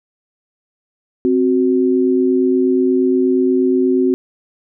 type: tone pair together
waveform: sine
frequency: 261.6 / 370 Hz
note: C4 / F#4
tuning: 0 / 0 cents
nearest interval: tritone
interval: 600 cents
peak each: -14 dBFS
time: 1.25-4.14 s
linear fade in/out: 0 ms
effects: none